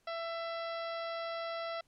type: harmonic tone with a mistuned harmonic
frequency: 667 Hz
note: E5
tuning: 20 cents sharp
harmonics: 1 / 2 / 3 / 4 / 5 / 6 / 7 / 8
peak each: -38 / -42 / -47 / -53 / -52 / -52 / -55 / -56 dBFS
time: 0.07-1.81 s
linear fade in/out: 5 ms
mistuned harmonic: 5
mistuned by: -15 cents
effects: pink hiss -73 dBFS RMS until 1.87 s + low-pass 11000 Hz 12 dB/octave